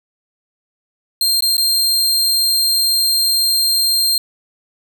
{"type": "tone with dropouts", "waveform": "sawtooth", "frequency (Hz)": 4186, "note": "C8", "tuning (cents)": 0, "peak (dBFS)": -10, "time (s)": [1.21, 4.18], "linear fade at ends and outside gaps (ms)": 2, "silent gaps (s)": [[1.407, 1.423], [1.569, 1.579]], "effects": []}